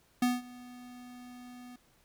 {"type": "tone with ADSR envelope", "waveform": "square", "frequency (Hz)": 246.9, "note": "B3", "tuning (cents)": 0, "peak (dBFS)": -24, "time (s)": [0.22, 1.76], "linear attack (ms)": 5, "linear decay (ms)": 190, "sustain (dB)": -23, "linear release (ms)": 4, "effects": ["pink hiss -67 dBFS RMS until 2.04 s"]}